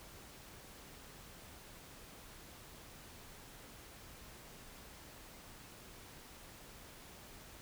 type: silence
effects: pink hiss -55 dBFS RMS until 7.61 s